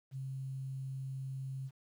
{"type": "tone with quantisation", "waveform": "sine", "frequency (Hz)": 133.5, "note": "C3", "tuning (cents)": 35, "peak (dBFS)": -38, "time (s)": [0.11, 1.71], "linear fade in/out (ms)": 50, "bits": 11, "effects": []}